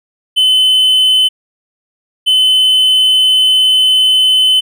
triangle tone pair in turn, 3039 / 3039 Hz, F#7 / F#7, +46 / +46 cents, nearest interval unison, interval 0 cents, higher neither, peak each -5 dBFS, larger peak neither, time 0.36-1.29 / 2.26-4.61 s, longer second, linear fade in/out 20 ms, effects none

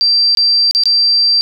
sine tone with dropouts, 4700 Hz, D8, 1 cent sharp, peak -8 dBFS, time 0.01-1.41 s, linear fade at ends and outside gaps 0 ms, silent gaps 0.35-0.372 / 0.711-0.749 / 0.836-0.856 s, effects none

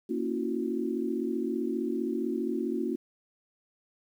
sine chord, F# dominant seventh, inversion first, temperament equal with one note detuned, 233.1 / 277.2 / 329.6 / 364.9 Hz, A#3 / C#4 / E4 / F#4, 0 / 0 / 0 / -24 cents, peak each -33 / -34 / -34 / -33 dBFS, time 0.09-2.96 s, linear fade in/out 10 ms, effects 10-bit

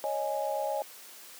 sine chord, C# suspended second, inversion none, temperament equal, 554.4 / 622.3 / 830.6 Hz, C#5 / D#5 / G#5, 0 / 0 / 0 cents, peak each -33 dBFS, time 0.04-0.82 s, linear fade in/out 0 ms, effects white hiss -49 dBFS RMS until 1.39 s + high-pass 300 Hz 12 dB/octave

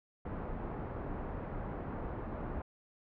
pink low-pass noise, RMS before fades -40 dBFS, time 0.25-2.62 s, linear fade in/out 5 ms, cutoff 1100 Hz, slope 12 dB/octave, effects low-pass 2000 Hz 12 dB/octave

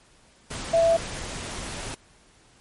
sine tone in noise, 665 Hz, E5, 15 cents sharp, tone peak -16 dBFS, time 0.73-0.97 s, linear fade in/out 10 ms, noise pink, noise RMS -34 dBFS, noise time 0.5-1.95 s, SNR +15 dB, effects pink hiss -57 dBFS RMS until 2.6 s + MP3 48 kbps

